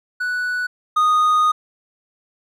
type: tone pair in turn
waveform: triangle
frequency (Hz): 1480 / 1238.1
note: F#6 / D#6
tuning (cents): 0 / -9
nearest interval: minor third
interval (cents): 309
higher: first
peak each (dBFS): -18 / -11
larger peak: second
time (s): 0.2-0.67 / 0.96-1.52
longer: second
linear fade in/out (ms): 10
effects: none